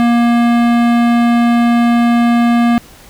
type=tone with hard clipping; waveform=sine; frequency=236.5 Hz; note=A#3; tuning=25 cents sharp; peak=-10 dBFS; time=0-2.78 s; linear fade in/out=0 ms; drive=18 dB; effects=pink hiss -40 dBFS RMS until 3.09 s